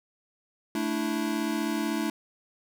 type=chord; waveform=square; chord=A suspended fourth; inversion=none; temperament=equal; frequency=220 / 293.7 / 329.6 Hz; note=A3 / D4 / E4; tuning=0 / 0 / 0 cents; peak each=-32 dBFS; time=0.75-2.1 s; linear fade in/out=2 ms; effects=none